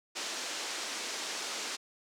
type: band-pass noise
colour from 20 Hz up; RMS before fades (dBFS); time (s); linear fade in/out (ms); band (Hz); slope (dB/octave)
white; -38; 0.15-1.77; 20; 250 to 7000; 24
effects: none